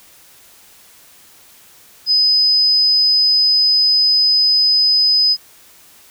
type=tone; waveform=sine; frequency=5020 Hz; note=D#8; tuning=15 cents sharp; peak=-10 dBFS; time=2.06-5.37 s; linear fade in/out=50 ms; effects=white hiss -46 dBFS RMS until 6.1 s